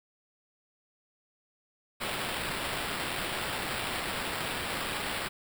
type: noise with sample-and-hold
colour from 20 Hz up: white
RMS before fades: -34 dBFS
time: 2-5.29 s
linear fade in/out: 20 ms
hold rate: 6300 Hz
effects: none